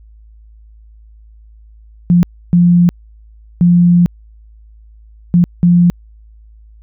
sine tone bursts at uneven times, 174.61 Hz, F3, in tune, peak -5 dBFS, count 5, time 2.1-2.23 / 2.53-2.89 / 3.61-4.06 / 5.34-5.44 / 5.63-5.9 s, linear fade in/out 0 ms, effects added 54 Hz sine -38 dBFS peak until 6.82 s

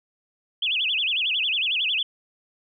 sine tone with vibrato, 2947 Hz, F#7, 8 cents flat, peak -21 dBFS, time 0.62-2.03 s, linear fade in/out 5 ms, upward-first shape sine, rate 11 Hz, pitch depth 290 cents each way, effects none

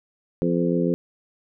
harmonic tone with a mistuned harmonic, 86.8 Hz, F2, 10 cents flat, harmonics 2 / 3 / 4 / 5 / 6, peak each -23 / -25 / -26 / -27 / -28 dBFS, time 0.42-0.94 s, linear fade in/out 0 ms, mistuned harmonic 6, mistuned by -23 cents, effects none

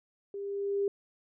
sine tone with level ramp, 400 Hz, G4, 35 cents sharp, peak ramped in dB -36 to -25 dBFS, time 0.34-0.88 s, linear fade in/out 2 ms, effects none

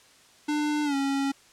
square tone with pitch glide, 298.5 to 275.3 Hz, D4 to C#4, +28 to -12 cents, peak -25 dBFS, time 0.48-1.32 s, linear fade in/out 10 ms, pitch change -140 cents, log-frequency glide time 0.84-0.95 s, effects white hiss -56 dBFS RMS until 1.52 s + low-pass 8000 Hz 12 dB/octave

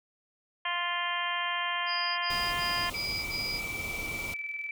harmonic tone, 349.2 Hz, F4, in tune, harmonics 2 / 3 / 4 / 5 / 6 / 7 / 8 / 9, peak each -39 / -33 / -43 / -35 / -37 / -41 / -40 / -37 dBFS, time 0.65-2.9 s, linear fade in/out 5 ms
sine tone bursts, 4909 Hz, D#8, 24 cents flat, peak -33 dBFS, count 5, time 1.86-3.612 s, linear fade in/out 50 ms, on 320 ms, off 38 ms
pink band-stop noise, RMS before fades -40 dBFS, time 2.3-4.34 s, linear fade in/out 2 ms, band 1400 to 2000 Hz, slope 96 dB/octave
sine tone with tremolo, 2316 Hz, D7, 25 cents flat, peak -32 dBFS, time 2.94-4.71 s, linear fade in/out 2 ms, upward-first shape square, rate 20 Hz, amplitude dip 45%
effects none

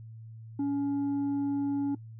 sine tone with tanh clipping, 281.6 Hz, C#4, 27 cents sharp, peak -27 dBFS, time 0.59-1.95 s, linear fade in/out 5 ms, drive 3 dB, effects noise-tail reverb RT60 0.1 s tail -19 dB re dry + added 112 Hz sine -43 dBFS peak until 2.19 s

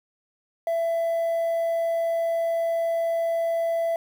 sine tone, 667 Hz, E5, 20 cents sharp, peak -19 dBFS, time 0.67-3.96 s, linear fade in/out 2 ms, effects tanh soft clip ceiling -21 dBFS + 8-bit

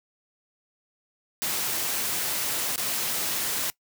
white noise with dropouts, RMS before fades -28 dBFS, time 1.42-3.7 s, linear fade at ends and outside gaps 0 ms, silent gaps 2.759-2.779 s, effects noise-tail reverb RT60 0.1 s tail -21 dB re dry + high-pass 100 Hz 12 dB/octave

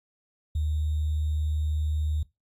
sine tone with sample-and-hold, 76.4 Hz, D#2, 31 cents flat, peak -24 dBFS, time 0.55-2.23 s, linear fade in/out 5 ms, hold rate 3675 Hz, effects noise-tail reverb RT60 0.2 s tail -20 dB re dry + AAC 64 kbps

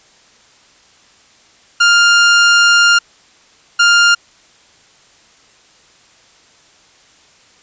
sawtooth tone bursts at uneven times, 1402 Hz, F6, 6 cents sharp, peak -3 dBFS, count 2, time 1.8-2.99 / 3.79-4.15 s, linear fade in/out 10 ms, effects white hiss -48 dBFS RMS until 7.62 s + resampled to 16000 Hz

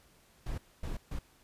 brown noise bursts at uneven times, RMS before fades -36 dBFS, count 3, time 0.46-0.58 / 0.83-0.97 / 1.11-1.19 s, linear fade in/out 5 ms, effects pink hiss -64 dBFS RMS until 1.43 s + resampled to 32000 Hz

